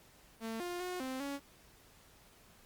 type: tone with pitch steps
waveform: sawtooth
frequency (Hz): 225.1 / 352.9 / 361.7 / 260.6 / 280.5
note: A3 / F4 / F#4 / C4 / C#4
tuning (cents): +40 / +18 / -39 / -7 / +21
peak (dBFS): -34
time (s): 0.4-1.4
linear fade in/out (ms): 50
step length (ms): 200
effects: pink hiss -62 dBFS RMS until 2.65 s + Opus 48 kbps